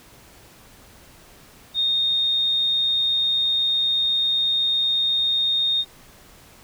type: tone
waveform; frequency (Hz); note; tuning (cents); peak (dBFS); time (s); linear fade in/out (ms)
sine; 3686; A#7; -20; -18; 1.74-5.85; 50
effects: pink hiss -49 dBFS RMS until 6.63 s